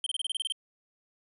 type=tone bursts; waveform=square; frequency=3136 Hz; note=G7; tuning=in tune; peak=-29 dBFS; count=10; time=0.04-0.523 s; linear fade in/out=2 ms; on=24 ms; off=27 ms; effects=resampled to 24000 Hz

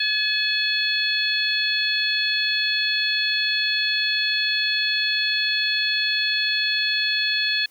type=harmonic tone with a mistuned harmonic; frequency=853 Hz; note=G#5; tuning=46 cents sharp; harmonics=2 / 3 / 4 / 5; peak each=-25 / -26 / -26 / -24 dBFS; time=0-7.66 s; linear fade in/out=5 ms; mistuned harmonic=5; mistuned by=+27 cents; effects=white hiss -57 dBFS RMS until 7.7 s

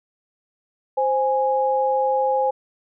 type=tone pair together; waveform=sine; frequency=523.3 / 829.2 Hz; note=C5 / G#5; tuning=0 / -3 cents; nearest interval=minor sixth; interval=797 cents; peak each=-20 dBFS; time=0.97-2.51 s; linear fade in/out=10 ms; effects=none

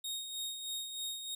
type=tone with tremolo; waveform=sawtooth; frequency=3729 Hz; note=A#7; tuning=in tune; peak=-33 dBFS; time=0.04-1.35 s; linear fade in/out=5 ms; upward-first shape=sine; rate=3.2 Hz; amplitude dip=50%; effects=none

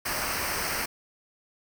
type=noise with comb filter; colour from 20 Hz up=pink; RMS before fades=-30 dBFS; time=0.05-0.86 s; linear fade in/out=10 ms; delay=0.28 ms; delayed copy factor=-0.7; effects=none

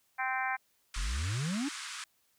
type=harmonic tone; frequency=260.1 Hz; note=C4; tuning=10 cents flat; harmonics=3 / 4 / 5 / 6 / 7 / 8 / 9; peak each=-35 / -38 / -43 / -36 / -39 / -40 / -41 dBFS; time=0.18-0.57 s; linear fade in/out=20 ms
type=band-pass noise; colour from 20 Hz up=pink; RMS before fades=-42 dBFS; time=0.94-2.04 s; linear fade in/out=2 ms; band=1100 to 9400 Hz; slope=48 dB/octave
type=exponential sweep; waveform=triangle; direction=up; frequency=38.89 to 304.4 Hz; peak=-29 dBFS; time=0.96-1.69 s; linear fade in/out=10 ms
effects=white hiss -72 dBFS RMS until 2.38 s

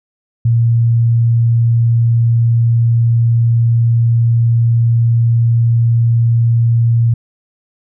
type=tone; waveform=sine; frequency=116.54 Hz; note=A#2; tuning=in tune; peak=-8 dBFS; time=0.45-7.14 s; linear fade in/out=5 ms; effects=none

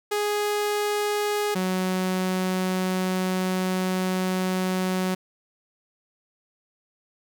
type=tone pair in turn; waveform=sawtooth; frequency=415.3 / 185.53 Hz; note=G#4 / F#3; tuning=0 / +5 cents; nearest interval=octave + major second; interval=1395 cents; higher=first; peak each=-19 dBFS; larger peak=neither; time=0.11-1.55 / 1.55-5.15 s; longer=second; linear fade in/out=10 ms; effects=none

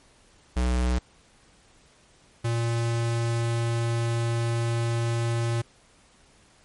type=tone pair in turn; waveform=square; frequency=61.8 / 116.66 Hz; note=B1 / A#2; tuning=+2 / +2 cents; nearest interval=major seventh; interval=1100 cents; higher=second; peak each=-22 / -24 dBFS; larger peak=first; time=0.56-0.99 / 2.44-5.62 s; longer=second; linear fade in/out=10 ms; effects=pink hiss -58 dBFS RMS until 6.64 s + MP3 48 kbps

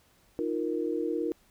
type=chord; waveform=sine; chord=Eb suspended second; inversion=none; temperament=just; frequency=311.1 / 350 / 466.7 Hz; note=Eb4 / F4 / Bb4; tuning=0 / +4 / +2 cents; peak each=-32 dBFS; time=0.39-1.32 s; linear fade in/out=0 ms; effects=pink hiss -64 dBFS RMS until 1.5 s

